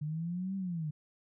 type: linear two-way sweep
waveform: sine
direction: up then down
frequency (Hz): 146.83 to 196 to 146.83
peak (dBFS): -33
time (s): 0.01-0.91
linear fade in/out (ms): 10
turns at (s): 0.56
effects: none